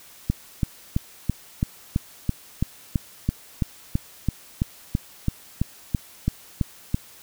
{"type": "click train", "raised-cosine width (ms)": 5, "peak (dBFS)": -8, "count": 21, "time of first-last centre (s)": [0.3, 6.945], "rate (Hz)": 3.01, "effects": ["white hiss -48 dBFS RMS until 7.22 s"]}